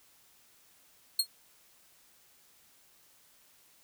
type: tone with exponential decay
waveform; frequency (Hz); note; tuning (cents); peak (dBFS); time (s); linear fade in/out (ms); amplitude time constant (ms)
sawtooth; 4265; C8; +32; -18; 1.19-1.27; 5; 17
effects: white hiss -63 dBFS RMS until 3.83 s